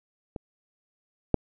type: clicks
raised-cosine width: 2 ms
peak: -21 / -6 dBFS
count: 2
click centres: 0.362 / 1.343 s
effects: none